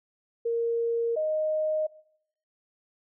sine tone pair in turn, 464.8 / 620.4 Hz, A#4 / D#5, -5 / -5 cents, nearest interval perfect fourth, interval 500 cents, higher second, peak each -24 dBFS, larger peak neither, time 0.45-1.16 / 1.16-1.87 s, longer neither, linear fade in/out 10 ms, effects noise-tail reverb RT60 0.7 s tail -21 dB re dry

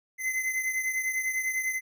square beating tone pair, 2047 / 2057 Hz, C7 / C7, -38 / -30 cents, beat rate 10 Hz, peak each -29 / -35 dBFS, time 0.18-1.81 s, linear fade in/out 50 ms, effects none

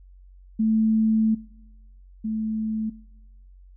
sine tone pair in turn, 220 / 218.5 Hz, A3 / A3, 0 / -12 cents, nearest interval unison, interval 12 cents, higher first, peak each -18 / -24 dBFS, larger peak first, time 0.59-1.35 / 2.24-2.9 s, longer first, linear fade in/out 10 ms, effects noise-tail reverb RT60 1.0 s tail -23 dB re dry + added 46 Hz sine -46 dBFS peak until 3.76 s

